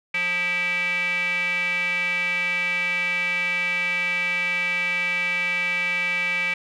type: tone with band-pass filter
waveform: square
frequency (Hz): 177.8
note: F3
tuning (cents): +31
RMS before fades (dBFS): -24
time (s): 0.14-6.54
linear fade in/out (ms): 5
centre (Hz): 2300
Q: 8.9
effects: none